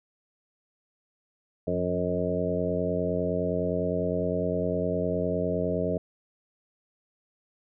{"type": "harmonic tone with a mistuned harmonic", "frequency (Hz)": 89.8, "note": "F2", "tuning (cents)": 49, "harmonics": [1, 2, 3, 4, 5, 6, 7], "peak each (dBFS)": [-36, -31, -34, -36, -31, -33, -31], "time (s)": [1.67, 5.98], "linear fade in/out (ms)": 5, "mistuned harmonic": 2, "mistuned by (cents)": -52, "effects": []}